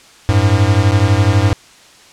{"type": "beating tone pair", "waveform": "square", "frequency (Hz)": [95.2, 107.2], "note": ["F#2", "A2"], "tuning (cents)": [50, -45], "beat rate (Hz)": 12, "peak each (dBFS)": -13, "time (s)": [0.29, 1.53], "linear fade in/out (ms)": 0, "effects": ["white hiss -43 dBFS RMS until 2.12 s", "low-pass 7000 Hz 12 dB/octave"]}